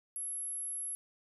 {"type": "tone", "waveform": "sine", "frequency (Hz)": 11175, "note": "F9", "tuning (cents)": 0, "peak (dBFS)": -36, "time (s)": [0.16, 0.95], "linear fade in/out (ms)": 0, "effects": []}